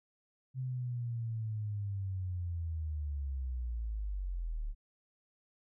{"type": "linear sweep", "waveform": "sine", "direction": "down", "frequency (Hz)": [130.81, 35], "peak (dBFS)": -34, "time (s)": [0.54, 4.75], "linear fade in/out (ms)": 50, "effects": []}